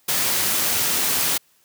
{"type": "noise", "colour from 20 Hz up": "white", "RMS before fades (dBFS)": -21, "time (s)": [0.08, 1.38], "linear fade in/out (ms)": 10, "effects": ["white hiss -60 dBFS RMS until 1.64 s", "high-pass 80 Hz 12 dB/octave"]}